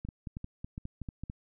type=clicks; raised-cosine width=5 ms; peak=-26 dBFS; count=12; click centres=0.05 / 0.088 / 0.272 / 0.369 / 0.444 / 0.645 / 0.779 / 0.854 / 1.017 / 1.088 / 1.236 / 1.299 s; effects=none